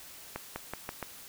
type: accelerating click train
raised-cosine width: 0.5 ms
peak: -20 dBFS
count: 5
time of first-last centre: 0.36-1.027 s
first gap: 200 ms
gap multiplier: 0.88
effects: white hiss -49 dBFS RMS until 1.28 s